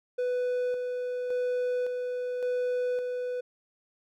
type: tone with tremolo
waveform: triangle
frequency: 496.5 Hz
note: B4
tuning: 9 cents sharp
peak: -24 dBFS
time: 0.18-3.41 s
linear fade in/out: 10 ms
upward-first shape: square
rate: 0.89 Hz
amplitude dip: 35%
effects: none